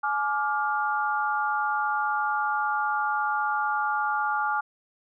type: chord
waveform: sine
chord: D diminished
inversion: second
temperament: just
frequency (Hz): 845.8 / 1174.7 / 1409.6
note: Ab5 / D6 / F6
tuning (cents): +31 / 0 / +16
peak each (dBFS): -27 / -29 / -28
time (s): 0.03-4.61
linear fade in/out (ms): 10
effects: none